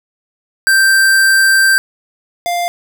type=tone pair in turn; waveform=square; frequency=1568 / 698.5 Hz; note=G6 / F5; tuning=0 / 0 cents; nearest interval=octave + major second; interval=1400 cents; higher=first; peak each=-8 / -15 dBFS; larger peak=first; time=0.67-1.78 / 2.46-2.68 s; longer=first; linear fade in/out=0 ms; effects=none